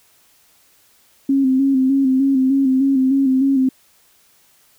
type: tone with vibrato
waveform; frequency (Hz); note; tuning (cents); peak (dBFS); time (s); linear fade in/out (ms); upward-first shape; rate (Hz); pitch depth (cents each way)
sine; 267.3; C4; +37; -12; 1.29-3.69; 5; square; 3.3; 40
effects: white hiss -55 dBFS RMS until 4.78 s